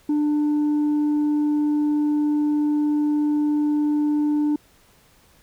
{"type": "tone", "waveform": "sine", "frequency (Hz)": 297.2, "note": "D4", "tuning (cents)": 21, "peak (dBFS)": -15, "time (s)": [0.09, 4.56], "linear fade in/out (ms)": 5, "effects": ["tanh soft clip ceiling -17 dBFS", "pink hiss -56 dBFS RMS until 5.42 s"]}